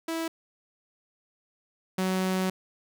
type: tone pair in turn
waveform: sawtooth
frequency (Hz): 327.6 / 187.02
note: E4 / F#3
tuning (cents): -11 / +19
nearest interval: minor seventh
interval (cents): 970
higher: first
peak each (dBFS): -25 / -21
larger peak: second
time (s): 0.08-0.28 / 1.98-2.5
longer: second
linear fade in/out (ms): 5
effects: none